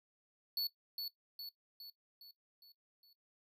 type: tone with echo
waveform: square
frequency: 4435 Hz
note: C#8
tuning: in tune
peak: -34 dBFS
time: 0.57-0.67 s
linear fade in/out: 2 ms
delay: 410 ms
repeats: 6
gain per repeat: -5 dB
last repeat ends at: 3.13 s
effects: noise-tail reverb RT60 0.1 s tail -17 dB re dry